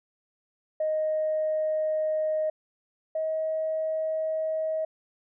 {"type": "tone pair in turn", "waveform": "sine", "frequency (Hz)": [622.3, 633.2], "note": ["D#5", "D#5"], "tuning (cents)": [0, 30], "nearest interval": "unison", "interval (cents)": 30, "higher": "second", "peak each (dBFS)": [-23, -25], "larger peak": "first", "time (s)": [[0.8, 2.5], [3.15, 4.85]], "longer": "neither", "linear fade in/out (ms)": 5, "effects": ["tanh soft clip ceiling -19 dBFS"]}